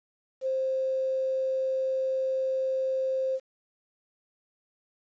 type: tone with quantisation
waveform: sine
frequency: 526 Hz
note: C5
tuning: 9 cents sharp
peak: -25 dBFS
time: 0.41-3.4 s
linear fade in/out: 50 ms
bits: 9
effects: resampled to 16000 Hz